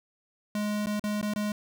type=tone with dropouts; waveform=square; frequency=209 Hz; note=G#3; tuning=11 cents sharp; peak=-28 dBFS; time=0.55-1.52 s; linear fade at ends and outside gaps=2 ms; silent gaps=0.86-0.869 / 0.996-1.039 / 1.214-1.227 / 1.337-1.36 s; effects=none